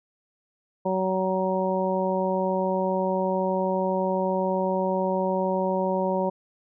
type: harmonic tone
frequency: 187.8 Hz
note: F#3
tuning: 26 cents sharp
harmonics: 1 / 2 / 3 / 4 / 5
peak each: -28 / -29 / -26 / -34 / -29 dBFS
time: 0.85-6.3 s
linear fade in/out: 10 ms
effects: none